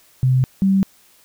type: tone pair in turn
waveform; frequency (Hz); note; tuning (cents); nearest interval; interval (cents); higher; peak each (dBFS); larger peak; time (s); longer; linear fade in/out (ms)
sine; 129.1 / 193.43; C3 / G3; -23 / -23; perfect fifth; 700; second; -12; neither; 0.23-0.44 / 0.62-0.83; neither; 0
effects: white hiss -53 dBFS RMS until 1.24 s